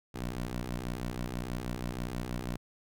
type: ring-modulated tone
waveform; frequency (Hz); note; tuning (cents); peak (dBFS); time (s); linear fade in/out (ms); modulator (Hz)
15% pulse; 61.74; B1; 0; -25; 0.14-2.57; 10; 89.5
effects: none